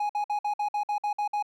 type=tone bursts; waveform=triangle; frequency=830.6 Hz; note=G#5; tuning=in tune; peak=-23 dBFS; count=10; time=0-1.426 s; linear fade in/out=5 ms; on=94 ms; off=54 ms; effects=none